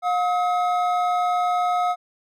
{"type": "tone pair together", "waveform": "triangle", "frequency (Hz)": [716, 1275.8], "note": ["F5", "D#6"], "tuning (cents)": [43, 43], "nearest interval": "minor seventh", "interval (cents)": 1000, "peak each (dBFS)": [-18, -23], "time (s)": [0.02, 1.96], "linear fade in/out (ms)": 50, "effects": []}